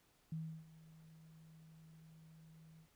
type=tone with ADSR envelope; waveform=sine; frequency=160 Hz; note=D#3; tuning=49 cents sharp; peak=-39 dBFS; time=0.32-2.88 s; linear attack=3 ms; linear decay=320 ms; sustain=-19 dB; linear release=79 ms; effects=pink hiss -73 dBFS RMS until 2.95 s